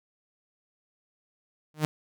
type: tone with exponential growth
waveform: sawtooth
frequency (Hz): 153.4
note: D#3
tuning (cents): -24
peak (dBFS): -16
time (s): 1.74-1.85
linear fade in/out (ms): 0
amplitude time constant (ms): 23
effects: none